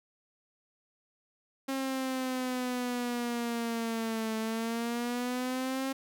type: exponential two-way sweep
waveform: sawtooth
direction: down then up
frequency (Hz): 269.5 to 220 to 269.5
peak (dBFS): -27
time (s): 1.68-5.93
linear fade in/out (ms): 10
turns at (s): 4.37
effects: none